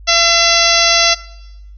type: harmonic tone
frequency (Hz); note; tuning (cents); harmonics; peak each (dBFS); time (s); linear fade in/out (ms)
677; E5; +46; 1 / 2 / 3 / 4 / 5 / 6 / 7 / 8 / 9; -18 / -18 / -18 / -18 / -18 / -18 / -18 / -18 / -18; 0.07-1.15; 20
effects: noise-tail reverb RT60 1.0 s tail -20 dB re dry + added 50 Hz sine -33 dBFS peak until 1.77 s